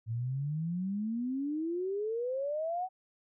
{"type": "exponential sweep", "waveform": "sine", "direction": "up", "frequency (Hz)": [110, 760], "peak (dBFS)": -31, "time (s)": [0.06, 2.89], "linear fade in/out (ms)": 50, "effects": []}